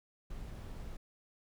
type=noise; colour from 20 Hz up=brown; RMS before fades=-44 dBFS; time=0.3-0.97 s; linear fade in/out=5 ms; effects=none